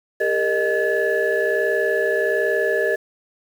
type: tone cluster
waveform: sine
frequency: 401 / 462.3 / 616 / 1717 Hz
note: G4 / A#4 / D#5 / A6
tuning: +39 / -14 / -17 / -43 cents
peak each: -22 dBFS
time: 0.2-2.96 s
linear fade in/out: 10 ms
effects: tanh soft clip ceiling -10 dBFS + 7-bit

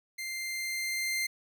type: tone with level ramp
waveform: sawtooth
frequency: 2093 Hz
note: C7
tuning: in tune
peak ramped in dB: -32 to -25 dBFS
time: 0.18-1.27 s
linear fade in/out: 10 ms
effects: none

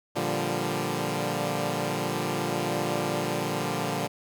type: chord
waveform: 10% pulse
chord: G minor seventh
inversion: first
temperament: equal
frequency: 116.54 / 146.83 / 174.61 / 196 Hz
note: Bb2 / D3 / F3 / G3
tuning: 0 / 0 / 0 / 0 cents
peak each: -25 / -23 / -24 / -25 dBFS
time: 0.15-4.08 s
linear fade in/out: 20 ms
effects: none

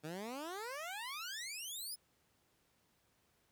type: exponential sweep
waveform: 15% pulse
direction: up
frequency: 146.83 to 5274 Hz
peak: -36 dBFS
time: 0.03-1.96 s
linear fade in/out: 20 ms
effects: pink hiss -75 dBFS RMS until 3.51 s + high-pass 60 Hz 12 dB/octave

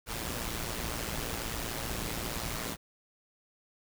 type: noise with amplitude modulation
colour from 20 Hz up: pink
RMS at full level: -33 dBFS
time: 0.06-2.77 s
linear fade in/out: 50 ms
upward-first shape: sine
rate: 115 Hz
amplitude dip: 65%
effects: none

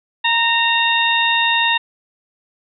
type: harmonic tone with a mistuned harmonic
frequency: 921 Hz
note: A#5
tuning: 21 cents flat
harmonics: 1 / 2 / 3 / 4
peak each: -19 / -19 / -19 / -19 dBFS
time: 0.24-1.78 s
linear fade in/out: 10 ms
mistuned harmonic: 1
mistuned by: +22 cents
effects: none

